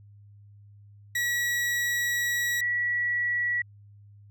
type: tone pair in turn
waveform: 40% pulse / sine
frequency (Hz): 1926 / 1936.8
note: B6 / B6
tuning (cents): -44 / -34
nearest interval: unison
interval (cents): 10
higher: second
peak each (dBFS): -24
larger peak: neither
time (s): 1.15-2.61 / 2.61-3.62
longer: first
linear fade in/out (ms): 5
effects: added 102 Hz sine -49 dBFS peak until 4.3 s